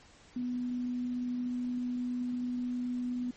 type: tone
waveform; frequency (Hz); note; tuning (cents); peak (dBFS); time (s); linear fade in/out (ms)
sine; 246.9; B3; 0; -31; 0.36-3.31; 5
effects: pink hiss -58 dBFS RMS until 3.36 s + MP3 32 kbps